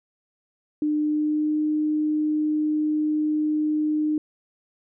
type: tone with pitch glide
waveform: sine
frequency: 301.1 to 304.8 Hz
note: D4 to D#4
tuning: +43 to -36 cents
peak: -20 dBFS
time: 0.82-4.18 s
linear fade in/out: 2 ms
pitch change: +21 cents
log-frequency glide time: 0.97-1.59 s
effects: none